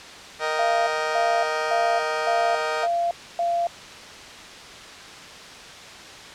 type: chord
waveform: 20% pulse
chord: Eb major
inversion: second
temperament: just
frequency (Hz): 466.7 / 622.3 / 777.8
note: Bb4 / Eb5 / G5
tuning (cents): +2 / 0 / -14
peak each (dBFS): -23 / -21 / -25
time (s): 0.39-2.88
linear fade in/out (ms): 50
type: tone bursts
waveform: sine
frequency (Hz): 688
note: F5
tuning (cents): -26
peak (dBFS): -20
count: 6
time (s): 0.59-3.67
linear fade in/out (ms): 2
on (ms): 280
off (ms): 280
effects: white hiss -40 dBFS RMS until 6.34 s + low-pass 5000 Hz 12 dB/octave